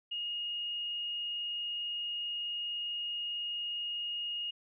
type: tone with frequency modulation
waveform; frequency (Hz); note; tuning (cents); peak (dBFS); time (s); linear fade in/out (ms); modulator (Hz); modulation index
sine; 2861; F7; +41; -34; 0.11-4.51; 10; 24.6; 0.33
effects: none